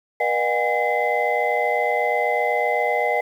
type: tone cluster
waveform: sine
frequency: 480.4 / 608 / 721 / 809 / 2048 Hz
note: B4 / D#5 / F#5 / G#5 / C7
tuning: -48 / -40 / -45 / -46 / -38 cents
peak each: -24 dBFS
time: 0.2-3.21 s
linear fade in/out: 5 ms
effects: tanh soft clip ceiling -10 dBFS + 8-bit